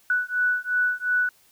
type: beating tone pair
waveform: sine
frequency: 1480 / 1482.8 Hz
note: F#6 / F#6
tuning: 0 / +3 cents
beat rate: 2.8 Hz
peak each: -24 dBFS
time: 0.1-1.29 s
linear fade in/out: 2 ms
effects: white hiss -59 dBFS RMS until 1.51 s